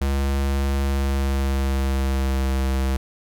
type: tone with pitch glide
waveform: square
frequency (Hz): 68.8 to 66.42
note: C#2 to C2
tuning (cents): -12 to +27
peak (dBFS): -20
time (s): 0.01-2.97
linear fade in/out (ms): 5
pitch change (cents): -61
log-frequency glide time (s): 0.82-2.53
effects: none